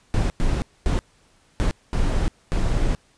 brown noise bursts at uneven times, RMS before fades -20 dBFS, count 6, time 0.14-0.3 / 0.4-0.62 / 0.86-0.99 / 1.6-1.71 / 1.93-2.28 / 2.52-2.95 s, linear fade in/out 0 ms, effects pink hiss -59 dBFS RMS until 3.17 s + resampled to 22050 Hz

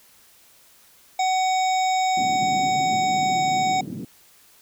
harmonic tone, 750 Hz, F#5, 23 cents sharp, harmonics 1 / 3 / 5 / 7 / 9 / 10, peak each -19 / -29 / -33 / -36 / -38 / -39 dBFS, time 1.19-3.81 s, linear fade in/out 5 ms
white band-pass noise, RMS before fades -33 dBFS, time 2.17-4.05 s, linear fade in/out 2 ms, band 140 to 280 Hz, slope 24 dB/octave
effects white hiss -54 dBFS RMS until 4.61 s

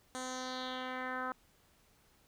10% pulse tone with low-pass filter sweep, 256.1 Hz, C4, 37 cents flat, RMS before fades -40 dBFS, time 0.15-1.32 s, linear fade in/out 0 ms, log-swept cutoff 8400 to 1300 Hz, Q 3, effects pink hiss -68 dBFS RMS until 2.27 s

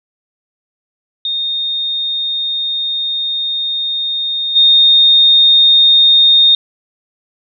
sine tone with level steps, 3680 Hz, A#7, 23 cents flat, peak -15 / -5 dBFS, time 1.25-6.55 s, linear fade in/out 2 ms, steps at 4.55 s, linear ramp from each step 20 ms, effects none

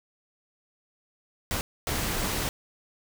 pink noise bursts at uneven times, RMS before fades -29 dBFS, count 2, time 1.51-1.61 / 1.87-2.49 s, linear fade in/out 0 ms, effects none

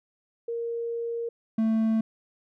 sine / triangle tone pair in turn, 466.2 / 222.1 Hz, A#4 / A3, 0 / +16 cents, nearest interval octave + minor second, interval 1284 cents, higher first, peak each -28 / -19 dBFS, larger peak second, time 0.48-1.29 / 1.58-2.01 s, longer first, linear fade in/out 5 ms, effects none

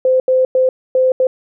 sine tone bursts at uneven times, 516 Hz, C5, 24 cents flat, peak -9 dBFS, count 5, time 0.05-0.2 / 0.28-0.45 / 0.55-0.69 / 0.95-1.12 / 1.2-1.27 s, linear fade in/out 2 ms, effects none

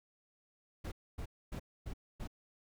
brown noise bursts, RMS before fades -41 dBFS, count 5, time 0.84-2.275 s, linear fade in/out 10 ms, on 79 ms, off 260 ms, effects none

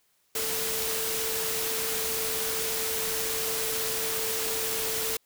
sine tone in noise, 445.5 Hz, A4, 22 cents sharp, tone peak -35 dBFS, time 0.35-5.17 s, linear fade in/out 5 ms, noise white, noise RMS -30 dBFS, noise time 0.35-5.17 s, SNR -8 dB, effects white hiss -69 dBFS RMS until 5.25 s

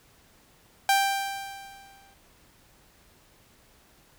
sawtooth tone with exponential decay, 787 Hz, G5, 7 cents sharp, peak -14 dBFS, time 0.89-2.14 s, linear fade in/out 2 ms, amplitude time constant 270 ms, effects pink hiss -59 dBFS RMS until 4.18 s

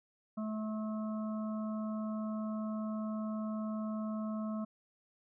harmonic tone, 216.3 Hz, A3, 29 cents flat, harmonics 1 / 3 / 5 / 6, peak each -35 / -45 / -49 / -51 dBFS, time 0.37-4.65 s, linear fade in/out 10 ms, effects none

